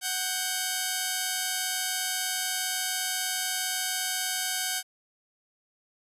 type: tone pair together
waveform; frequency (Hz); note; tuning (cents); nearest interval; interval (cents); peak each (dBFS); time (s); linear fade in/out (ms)
5% pulse; 743 / 1583; F#5 / G6; +7 / +17; octave + minor second; 1310; -19; 0.01-4.83; 50
effects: resampled to 32000 Hz